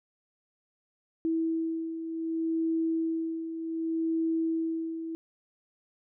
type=beating tone pair; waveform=sine; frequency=325.4 / 326.06 Hz; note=E4 / E4; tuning=-22 / -19 cents; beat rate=0.66 Hz; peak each=-35 / -28 dBFS; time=1.25-5.15 s; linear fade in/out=0 ms; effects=none